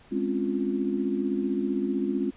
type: chord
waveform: sine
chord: Db major seventh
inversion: second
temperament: equal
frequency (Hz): 207.7 / 261.6 / 277.2 / 349.2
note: Ab3 / C4 / Db4 / F4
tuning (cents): 0 / 0 / 0 / 0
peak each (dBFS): -30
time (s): 0.11-2.31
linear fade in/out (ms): 20
effects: pink hiss -55 dBFS RMS until 2.36 s + resampled to 8000 Hz